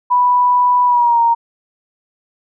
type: tone with pitch glide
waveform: sine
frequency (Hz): 986 to 930.7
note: B5 to A#5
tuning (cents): -3 to -3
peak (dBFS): -9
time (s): 0.1-1.35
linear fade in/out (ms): 20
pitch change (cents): -100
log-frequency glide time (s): 0.85-1.2
effects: none